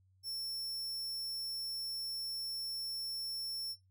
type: tone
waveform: sawtooth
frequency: 5400 Hz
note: E8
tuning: 41 cents sharp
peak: -36 dBFS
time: 0.23-3.76 s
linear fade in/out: 50 ms
effects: noise-tail reverb RT60 0.2 s tail -17 dB re dry + added 94 Hz sine -66 dBFS peak until 3.9 s